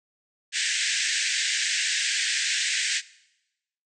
pink band-pass noise, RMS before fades -26 dBFS, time 0.52-3.02 s, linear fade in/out 50 ms, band 1600 to 8400 Hz, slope 96 dB/octave, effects noise-tail reverb RT60 0.9 s tail -20 dB re dry

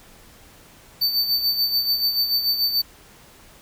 square tone with tremolo, 4561 Hz, C#8, 49 cents sharp, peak -17 dBFS, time 1.01-2.82 s, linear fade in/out 10 ms, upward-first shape sine, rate 6.9 Hz, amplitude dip 60%, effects pink hiss -49 dBFS RMS until 3.61 s

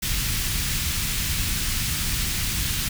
pink band-stop noise, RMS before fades -25 dBFS, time 0.02-2.89 s, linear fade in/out 10 ms, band 150 to 2200 Hz, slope 12 dB/octave, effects none

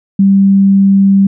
sine tone, 196 Hz, G3, in tune, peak -4 dBFS, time 0.19-1.27 s, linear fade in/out 5 ms, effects none

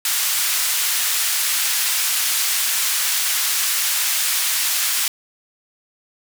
white band-pass noise, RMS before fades -20 dBFS, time 0.05-5.08 s, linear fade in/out 2 ms, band 1400 to 15000 Hz, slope 12 dB/octave, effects none

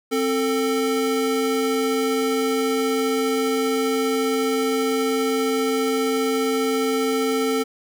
square tone pair together, 263.9 / 444.8 Hz, C4 / A4, +15 / +19 cents, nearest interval major sixth, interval 904 cents, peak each -24 / -22 dBFS, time 0.11-7.64 s, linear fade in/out 20 ms, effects none

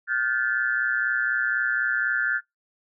sine tone cluster, 1416 / 1540 / 1738 Hz, F6 / G6 / A6, +23 / -31 / -22 cents, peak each -26 dBFS, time 0.07-2.41 s, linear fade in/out 50 ms, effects noise-tail reverb RT60 0.2 s tail -25 dB re dry

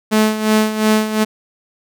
sawtooth tone with tremolo, 216.1 Hz, A3, 31 cents flat, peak -6 dBFS, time 0.11-1.25 s, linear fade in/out 20 ms, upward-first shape sine, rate 2.8 Hz, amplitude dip 70%, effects none

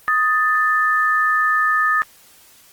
sine tone pair together, 1249 / 1766.4 Hz, D#6 / A6, +6 / +6 cents, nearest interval tritone, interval 600 cents, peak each -17 dBFS, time 0.08-2.02 s, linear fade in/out 0 ms, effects white hiss -49 dBFS RMS until 2.72 s + Opus 32 kbps

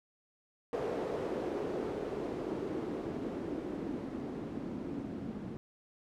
blue noise with low-pass filter sweep, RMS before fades -38 dBFS, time 0.73-5.57 s, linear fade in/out 0 ms, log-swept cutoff 460 to 240 Hz, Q 2.4, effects none

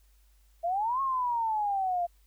sine exponential two-way sweep, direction up then down, 659.3 to 1095 to 685 Hz, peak -26 dBFS, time 0.63-2.07 s, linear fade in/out 20 ms, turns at 1.01 s, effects added 50 Hz sine -59 dBFS peak until 2.26 s + white hiss -70 dBFS RMS until 2.26 s

